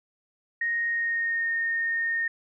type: tone with pitch glide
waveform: sine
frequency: 1864.7 to 1839 Hz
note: A#6 to A#6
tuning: 0 to -24 cents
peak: -24 dBFS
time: 0.61-2.28 s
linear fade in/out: 5 ms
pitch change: -24 cents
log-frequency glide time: 0.88-1.51 s
effects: none